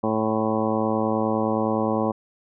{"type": "harmonic tone with a mistuned harmonic", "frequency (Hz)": 109.7, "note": "A2", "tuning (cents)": -5, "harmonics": [1, 2, 3, 4, 5, 6, 7, 8, 9, 10], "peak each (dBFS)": [-33, -25, -28, -29, -27, -35, -30, -36, -31, -35], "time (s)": [0.03, 2.12], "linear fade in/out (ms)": 10, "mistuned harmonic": 9, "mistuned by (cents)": 16, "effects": []}